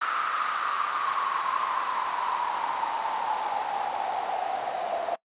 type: noise with band-pass filter sweep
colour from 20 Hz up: white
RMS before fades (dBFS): -29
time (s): 0.01-5.16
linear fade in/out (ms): 10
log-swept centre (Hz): 1300 to 690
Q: 8.9
effects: noise-tail reverb RT60 0.1 s tail -22 dB re dry + resampled to 8000 Hz